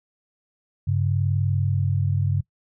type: tone pair together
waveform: sine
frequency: 97.8 / 138.31 Hz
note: G2 / C#3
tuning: -4 / -4 cents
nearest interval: tritone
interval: 600 cents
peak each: -21 / -23 dBFS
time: 0.87-2.41 s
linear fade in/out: 10 ms
effects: noise-tail reverb RT60 0.1 s tail -21 dB re dry